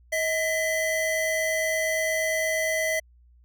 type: tone pair together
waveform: square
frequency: 634.8 / 2013 Hz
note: D#5 / B6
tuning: +35 / +33 cents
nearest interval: octave + minor sixth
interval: 1998 cents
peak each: -27 dBFS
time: 0.12-3 s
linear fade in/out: 10 ms
effects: added 60 Hz sine -53 dBFS peak until 3.44 s